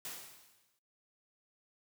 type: noise with exponential decay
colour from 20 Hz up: white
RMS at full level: -41 dBFS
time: 0.05-0.79 s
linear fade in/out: 1 ms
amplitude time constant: 160 ms
effects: noise-tail reverb RT60 0.2 s tail -19 dB re dry + high-pass 100 Hz 12 dB/octave